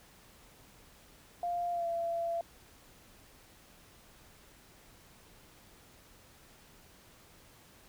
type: tone with pitch glide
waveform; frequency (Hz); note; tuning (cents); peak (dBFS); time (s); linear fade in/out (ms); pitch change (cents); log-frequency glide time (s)
sine; 698.5 to 677; F5 to E5; 0 to +46; -31; 1.43-2.41; 2; -54; 1.72-1.87
effects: pink hiss -59 dBFS RMS until 7.88 s